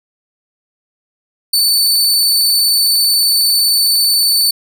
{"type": "tone", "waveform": "sawtooth", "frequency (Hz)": 4511, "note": "C#8", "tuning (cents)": 29, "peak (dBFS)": -7, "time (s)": [1.53, 4.51], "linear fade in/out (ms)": 5, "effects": []}